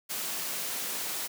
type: high-pass noise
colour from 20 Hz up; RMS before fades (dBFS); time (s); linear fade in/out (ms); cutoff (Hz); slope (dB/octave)
white; -34; 0.09-1.28; 20; 150; 24
effects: none